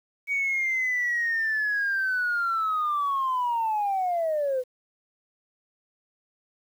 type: linear sweep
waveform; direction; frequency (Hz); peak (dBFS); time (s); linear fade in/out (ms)
sine; down; 2263 to 493.9; -22; 0.27-4.64; 50
effects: tanh soft clip ceiling -19 dBFS + 9-bit